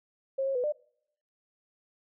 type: tone with pitch steps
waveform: sine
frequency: 538 / 542 / 495.4 / 598 Hz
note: C5 / C#5 / B4 / D5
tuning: +48 / -39 / +5 / +31 cents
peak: -26 dBFS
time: 0.38-0.724 s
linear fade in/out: 10 ms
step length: 86 ms
effects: noise-tail reverb RT60 0.7 s tail -25 dB re dry